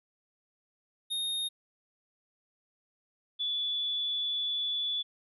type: tone pair in turn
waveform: square / sine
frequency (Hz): 3702 / 3448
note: A#7 / A7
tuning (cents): -13 / -36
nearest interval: minor second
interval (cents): 123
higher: first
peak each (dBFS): -31 / -29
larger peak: second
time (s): 1.1-1.49 / 3.39-5.03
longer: second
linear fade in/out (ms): 20
effects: resampled to 32000 Hz